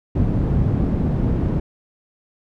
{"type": "low-pass noise", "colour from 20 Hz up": "white", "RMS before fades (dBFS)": -19, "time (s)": [0.15, 1.6], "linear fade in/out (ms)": 5, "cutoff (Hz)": 180, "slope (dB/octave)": 12, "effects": []}